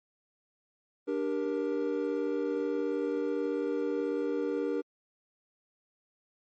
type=chord; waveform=triangle; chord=G minor; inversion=second; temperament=just; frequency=294 / 392 / 470.4 Hz; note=D4 / G4 / Bb4; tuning=+2 / 0 / +16 cents; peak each=-31 / -32 / -30 dBFS; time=1.07-4.82 s; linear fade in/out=20 ms; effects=MP3 32 kbps